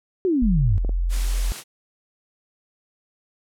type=exponential sweep; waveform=sine; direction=down; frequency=392 to 87.31 Hz; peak=-17 dBFS; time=0.25-0.78 s; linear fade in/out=0 ms
type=tone; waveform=sine; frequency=43.38 Hz; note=F1; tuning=11 cents flat; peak=-19 dBFS; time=0.42-1.52 s; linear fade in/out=0 ms
type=clicks; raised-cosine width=2 ms; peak=-19 dBFS; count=2; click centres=0.848 / 0.893 s
type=high-pass noise; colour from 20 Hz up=white; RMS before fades=-34 dBFS; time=1.09-1.64 s; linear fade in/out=50 ms; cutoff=110 Hz; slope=48 dB/octave
effects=low-pass 11000 Hz 12 dB/octave